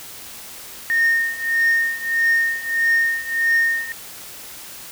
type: tone with tremolo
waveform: sine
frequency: 1837 Hz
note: A#6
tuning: 26 cents flat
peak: -11 dBFS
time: 0.9-3.92 s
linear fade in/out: 0 ms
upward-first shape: triangle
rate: 1.6 Hz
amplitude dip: 90%
effects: tanh soft clip ceiling -11 dBFS + white hiss -37 dBFS RMS until 4.91 s